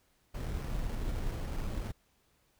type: noise with sample-and-hold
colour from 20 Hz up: brown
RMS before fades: -35 dBFS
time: 0.34-1.92 s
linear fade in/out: 10 ms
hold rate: 3675 Hz
effects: pink hiss -71 dBFS RMS until 2.59 s